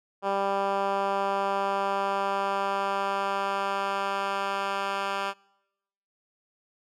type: tone with band-pass filter sweep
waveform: 10% pulse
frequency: 197.2 Hz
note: G3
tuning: 11 cents sharp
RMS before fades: -28 dBFS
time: 0.22-5.34 s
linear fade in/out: 50 ms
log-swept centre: 770 to 1700 Hz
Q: 1
effects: noise-tail reverb RT60 0.9 s tail -26 dB re dry